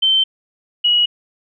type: tone pair in turn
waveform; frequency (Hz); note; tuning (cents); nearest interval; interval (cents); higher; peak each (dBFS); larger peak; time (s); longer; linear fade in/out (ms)
sine; 3100 / 2911; G7 / F#7; -20 / -29; minor second; 109; first; -11; neither; 0.02-0.24 / 0.84-1.06; neither; 10
effects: none